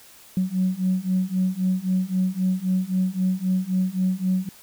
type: beating tone pair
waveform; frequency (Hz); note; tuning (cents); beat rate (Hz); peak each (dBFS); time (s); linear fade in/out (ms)
sine; 183.9 / 187.7; F#3 / F#3; -10 / +25; 3.8; -23 / -22; 0.37-4.49; 2
effects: tanh soft clip ceiling -13 dBFS + white hiss -49 dBFS RMS until 4.62 s